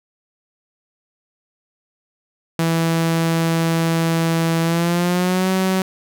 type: tone with pitch glide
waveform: sawtooth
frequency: 164.81 to 188.23 Hz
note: E3 to F#3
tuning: 0 to +30 cents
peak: -12 dBFS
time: 2.59-5.82 s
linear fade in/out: 2 ms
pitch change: +230 cents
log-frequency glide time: 4.62-5.5 s
effects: none